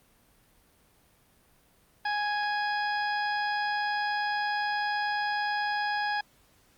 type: harmonic tone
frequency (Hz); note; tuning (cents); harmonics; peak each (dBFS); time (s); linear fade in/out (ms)
830.6; G#5; 0; 1 / 2 / 3 / 4 / 5 / 6; -29 / -31 / -42 / -43 / -48 / -40; 2.05-6.21; 5
effects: pink hiss -63 dBFS RMS until 6.77 s + Opus 32 kbps